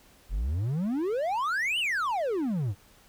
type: exponential two-way sweep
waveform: triangle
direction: up then down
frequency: 40.31 to 3078 to 88.9 Hz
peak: -24 dBFS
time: 0.29-2.75 s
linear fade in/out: 50 ms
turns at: 1.79 s
effects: pink hiss -58 dBFS RMS until 3.08 s